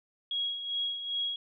sine tone with tremolo, 3308 Hz, G#7, 8 cents flat, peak -28 dBFS, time 0.31-1.36 s, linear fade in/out 2 ms, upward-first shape sine, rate 2.5 Hz, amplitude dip 60%, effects none

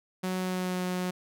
sawtooth tone with pitch glide, 185 to 181.82 Hz, F#3 to F#3, 0 to -30 cents, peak -25 dBFS, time 0.23-1.11 s, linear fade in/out 10 ms, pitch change -30 cents, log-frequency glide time 0.38-0.82 s, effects none

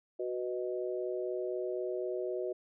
sine chord, B major, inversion second, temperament equal, 370 / 493.9 / 622.3 Hz, F#4 / B4 / D#5, 0 / 0 / 0 cents, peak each -35 / -39 / -39 dBFS, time 0.19-2.53 s, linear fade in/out 10 ms, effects none

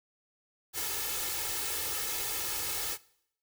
white noise with comb filter, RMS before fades -34 dBFS, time 0.73-2.98 s, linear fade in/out 50 ms, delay 2.3 ms, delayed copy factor +0.85, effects noise-tail reverb RT60 0.7 s tail -21 dB re dry

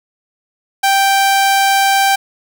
sawtooth tone, 784 Hz, G5, in tune, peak -6 dBFS, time 0.83-2.16 s, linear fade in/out 10 ms, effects none

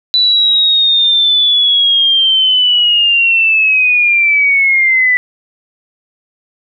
sine linear sweep, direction down, 3981 to 1975.5 Hz, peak -7 dBFS, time 0.14-5.17 s, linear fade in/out 0 ms, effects none

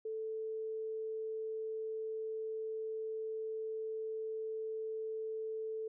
sine tone, 440 Hz, A4, in tune, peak -37 dBFS, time 0.05-5.88 s, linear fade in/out 5 ms, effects none

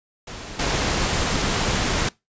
pink noise with level steps, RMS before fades -35 / -22 dBFS, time 0.27-2.09 s, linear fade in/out 5 ms, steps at 0.59 s, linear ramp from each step 5 ms, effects noise-tail reverb RT60 0.2 s tail -22 dB re dry + resampled to 16000 Hz

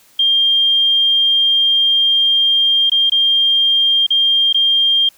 sine tone with dropouts, 3200 Hz, G7, 35 cents sharp, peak -10 dBFS, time 0.19-5.09 s, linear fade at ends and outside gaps 5 ms, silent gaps 2.898-2.917 / 3.098-3.119 / 4.066-4.104 / 4.528-4.544 s, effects white hiss -50 dBFS RMS until 5.17 s

